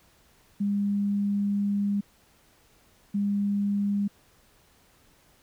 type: tone bursts at uneven times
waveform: sine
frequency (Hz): 202.2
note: G#3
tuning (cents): -46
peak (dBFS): -23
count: 2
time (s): 0.6-2.01 / 3.14-4.08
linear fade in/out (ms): 10
effects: pink hiss -61 dBFS RMS until 5.42 s